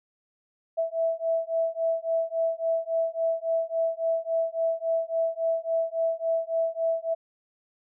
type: beating tone pair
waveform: sine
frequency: 656 / 659.6 Hz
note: E5 / E5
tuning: -9 / +1 cents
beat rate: 3.6 Hz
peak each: -27 / -27 dBFS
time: 0.77-7.15 s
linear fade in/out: 20 ms
effects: none